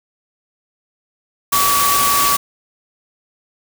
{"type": "tone in noise", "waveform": "sine", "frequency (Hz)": 1140, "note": "C#6", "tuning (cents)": 48, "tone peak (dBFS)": -15, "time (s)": [1.52, 2.37], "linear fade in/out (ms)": 10, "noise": "white", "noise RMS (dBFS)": -17, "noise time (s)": [1.52, 2.37], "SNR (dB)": -1, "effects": []}